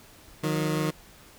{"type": "tone pair together", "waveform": "20% pulse", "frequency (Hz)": [154.9, 181.09], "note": ["D#3", "F#3"], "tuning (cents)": [-7, -37], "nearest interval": "minor third", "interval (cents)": 270, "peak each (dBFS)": [-21, -26], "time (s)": [0.43, 0.91], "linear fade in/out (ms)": 10, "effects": ["pink hiss -52 dBFS RMS until 1.38 s"]}